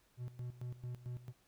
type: tone with tremolo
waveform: triangle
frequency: 123.1 Hz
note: B2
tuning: 5 cents flat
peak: -38 dBFS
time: 0.17-1.33 s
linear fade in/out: 50 ms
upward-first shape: square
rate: 4.5 Hz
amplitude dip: 80%
effects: pink hiss -72 dBFS RMS until 1.47 s